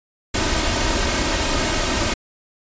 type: noise with comb filter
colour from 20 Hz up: pink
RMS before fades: -20 dBFS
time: 0.34-2.14 s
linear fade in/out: 5 ms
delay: 3.2 ms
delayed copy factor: +0.55
effects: resampled to 16000 Hz